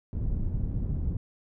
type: low-pass noise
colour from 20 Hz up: pink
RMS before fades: -29 dBFS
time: 0.13-1.17 s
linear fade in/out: 2 ms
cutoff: 150 Hz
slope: 12 dB/octave
effects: none